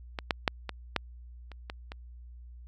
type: clicks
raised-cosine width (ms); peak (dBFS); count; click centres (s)
0.3; -17 / -9 / -7 / -18 / -10 / -30 / -21 / -24; 8; 0.188 / 0.308 / 0.478 / 0.693 / 0.963 / 1.517 / 1.699 / 1.919
effects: added 60 Hz sine -45 dBFS peak until 2.67 s